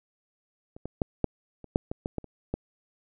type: clicks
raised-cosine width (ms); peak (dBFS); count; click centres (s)
2; -30 / -21 / -11 / -10 / -30 / -8 / -18 / -17 / -17 / -30 / -15; 11; 0.765 / 0.856 / 1.018 / 1.243 / 1.643 / 1.759 / 1.915 / 2.059 / 2.183 / 2.243 / 2.54
effects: none